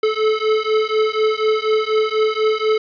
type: beating tone pair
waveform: square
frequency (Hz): 431.8 / 435.9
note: A4 / A4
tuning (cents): -33 / -16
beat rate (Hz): 4.1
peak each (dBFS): -19 / -19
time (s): 0.03-2.78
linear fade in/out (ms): 5
effects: resampled to 11025 Hz + 7-bit